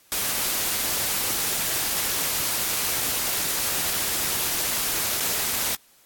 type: noise with dropouts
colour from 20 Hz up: white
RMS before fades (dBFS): -25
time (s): 0.12-5.75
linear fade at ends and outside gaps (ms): 0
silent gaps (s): 5.2-5.205
effects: white hiss -57 dBFS RMS until 6.05 s + AAC 64 kbps